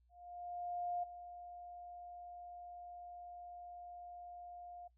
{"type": "tone with ADSR envelope", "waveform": "sine", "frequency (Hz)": 706, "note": "F5", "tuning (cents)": 19, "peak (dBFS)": -36, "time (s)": [0.09, 4.88], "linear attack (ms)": 940, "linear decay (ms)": 10, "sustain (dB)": -13, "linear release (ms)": 10, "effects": ["noise-tail reverb RT60 0.1 s tail -19 dB re dry", "added 60 Hz sine -69 dBFS peak until 4.97 s"]}